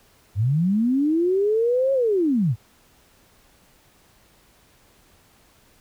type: linear two-way sweep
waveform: sine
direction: up then down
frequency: 92.1 to 549 to 95.2 Hz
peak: -17 dBFS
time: 0.35-2.56 s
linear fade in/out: 50 ms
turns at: 1.93 s
effects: pink hiss -57 dBFS RMS until 5.8 s